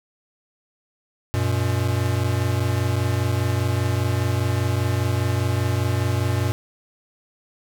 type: tone pair together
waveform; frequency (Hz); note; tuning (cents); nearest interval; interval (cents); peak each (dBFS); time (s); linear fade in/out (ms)
square; 94.41 / 119.4; F#2 / A#2; +35 / +42; major third; 407; -23; 1.34-6.52; 0
effects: none